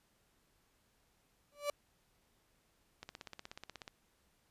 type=tone with exponential growth; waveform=35% pulse; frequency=581 Hz; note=D5; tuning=19 cents flat; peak=-29 dBFS; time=1.52-1.7 s; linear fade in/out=2 ms; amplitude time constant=38 ms
type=click train; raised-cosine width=0.2 ms; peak=-29 dBFS; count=15; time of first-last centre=3.03-3.878 s; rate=16.5 Hz
effects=pink hiss -74 dBFS RMS until 4.5 s + resampled to 32000 Hz